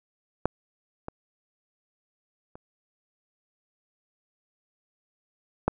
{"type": "clicks", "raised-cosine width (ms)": 1, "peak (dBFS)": [-8, -20, -29, -8], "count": 4, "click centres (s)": [0.456, 1.084, 2.555, 5.68], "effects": []}